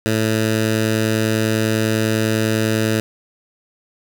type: tone with notch filter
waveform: 10% pulse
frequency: 110 Hz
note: A2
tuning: in tune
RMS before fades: -18 dBFS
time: 0.06-3 s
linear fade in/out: 0 ms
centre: 790 Hz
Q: 1.7
effects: none